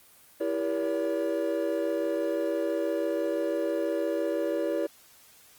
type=chord; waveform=triangle; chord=E diminished seventh; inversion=none; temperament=just; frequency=329.6 / 395.6 / 474.7 / 569.6 Hz; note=E4 / G4 / Bb4 / Db5; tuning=0 / +16 / +31 / +47 cents; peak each=-29 / -32 / -31 / -28 dBFS; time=0.4-4.87 s; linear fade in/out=10 ms; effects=white hiss -56 dBFS RMS until 5.58 s + Opus 24 kbps